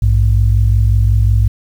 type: tone pair together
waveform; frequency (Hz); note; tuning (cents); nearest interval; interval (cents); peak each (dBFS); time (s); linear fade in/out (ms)
sine; 58.31 / 103.83; A#1 / G#2; +1 / 0; minor seventh; 999; -10; 0.02-1.48; 5
effects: tanh soft clip ceiling -1 dBFS + 7-bit